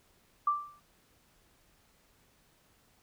sine tone with exponential decay, 1174.7 Hz, D6, in tune, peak -22 dBFS, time 0.47-0.8 s, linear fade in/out 5 ms, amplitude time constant 71 ms, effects pink hiss -67 dBFS RMS until 3.02 s

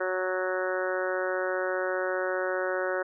harmonic tone, 185 Hz, F#3, in tune, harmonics 2 / 3 / 4 / 5 / 6 / 7 / 8 / 9 / 10, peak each -32 / -30 / -40 / -41 / -40 / -39 / -34 / -40 / -41 dBFS, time 0-3.03 s, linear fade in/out 10 ms, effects none

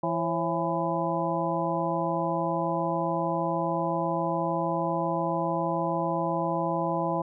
harmonic tone with a mistuned harmonic, 167.1 Hz, E3, 24 cents sharp, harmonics 1 / 2 / 3 / 4 / 5 / 6, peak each -32 / -32 / -32 / -32 / -32 / -32 dBFS, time 0.03-7.22 s, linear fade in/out 5 ms, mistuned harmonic 3, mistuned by +130 cents, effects none

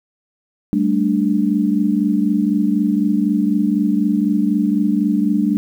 sine chord, G suspended second, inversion none, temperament equal, 196 / 220 / 293.7 Hz, G3 / A3 / D4, 0 / 0 / 0 cents, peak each -18 dBFS, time 0.73-5.57 s, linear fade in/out 0 ms, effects 8-bit

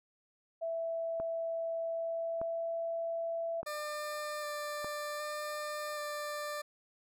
sine tone with pitch glide, 661 to 666 Hz, E5 to E5, +5 to +18 cents, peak -33 dBFS, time 0.61-3.62 s, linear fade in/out 20 ms, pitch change +13 cents, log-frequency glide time 1.8-2.73 s
click train, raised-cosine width 1 ms, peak -28 dBFS, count 4, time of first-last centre 1.2-4.845 s, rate 0.823 Hz
20% pulse tone with vibrato, 596 Hz, D5, 25 cents sharp, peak -32 dBFS, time 3.66-6.62 s, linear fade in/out 10 ms, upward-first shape square, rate 0.65 Hz, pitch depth 9 cents each way
effects none

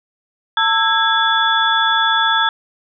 sine tone cluster, 898 / 1324 / 1643 / 3436 Hz, A5 / E6 / G#6 / A7, +35 / +7 / -19 / -42 cents, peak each -18 dBFS, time 0.57-2.49 s, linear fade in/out 2 ms, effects none

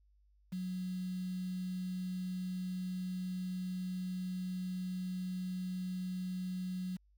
sine tone with quantisation, 183.6 Hz, F#3, 13 cents flat, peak -36 dBFS, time 0.52-6.97 s, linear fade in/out 10 ms, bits 9, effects added 50 Hz sine -65 dBFS peak until 7.17 s

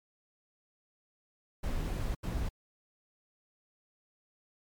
brown noise bursts at uneven times, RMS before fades -33 dBFS, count 2, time 1.63-2.15 / 2.23-2.49 s, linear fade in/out 10 ms, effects MP3 96 kbps

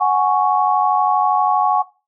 sine chord, F# suspended second, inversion none, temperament just, 740 / 832.5 / 1110 Hz, F#5 / G#5 / C#6, 0 / +4 / +2 cents, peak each -17 dBFS, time 0-1.83 s, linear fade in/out 20 ms, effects noise-tail reverb RT60 0.3 s tail -19 dB re dry

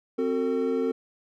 triangle chord, F# diminished, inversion second, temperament equal with one note detuned, 261.6 / 370 / 450.8 Hz, C4 / F#4 / A4, 0 / 0 / +42 cents, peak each -26 / -29 / -24 dBFS, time 0.18-0.92 s, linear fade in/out 10 ms, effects none

